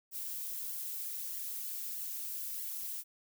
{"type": "noise with flanger", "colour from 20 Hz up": "violet", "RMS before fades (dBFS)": -40, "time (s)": [0.11, 3.04], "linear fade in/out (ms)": 50, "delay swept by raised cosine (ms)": [0.79, 6.09], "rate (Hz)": 1.6, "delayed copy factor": -0.65, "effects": []}